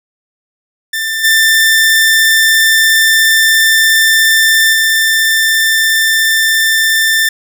sawtooth tone with level steps, 1783 Hz, A6, 22 cents sharp, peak -11 / -3 / -5 dBFS, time 0.93-7.29 s, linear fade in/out 5 ms, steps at 1.23 / 4.72 s, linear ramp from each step 20 ms, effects none

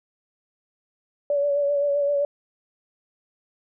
sine tone with vibrato, 572 Hz, D5, 46 cents flat, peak -19 dBFS, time 1.3-2.25 s, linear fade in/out 2 ms, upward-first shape sine, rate 7.7 Hz, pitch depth 29 cents each way, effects none

